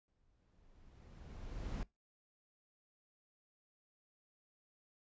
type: noise with exponential growth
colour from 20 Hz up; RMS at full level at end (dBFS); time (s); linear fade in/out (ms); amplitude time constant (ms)
brown; -39; 0.08-1.83; 1; 380
effects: noise-tail reverb RT60 0.2 s tail -22 dB re dry + resampled to 16000 Hz